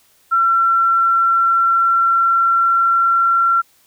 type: tone with pitch glide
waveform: sine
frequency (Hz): 1355 to 1363.6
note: E6 to F6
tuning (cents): +47 to -42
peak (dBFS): -11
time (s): 0.31-3.62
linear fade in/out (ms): 20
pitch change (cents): +11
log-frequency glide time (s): 0.73-3.4
effects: white hiss -55 dBFS RMS until 3.86 s